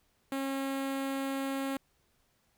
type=tone with notch filter; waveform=sawtooth; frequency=271.5 Hz; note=C#4; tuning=36 cents flat; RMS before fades=-34 dBFS; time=0.32-1.77 s; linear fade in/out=2 ms; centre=5500 Hz; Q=1.7; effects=pink hiss -72 dBFS RMS until 2.57 s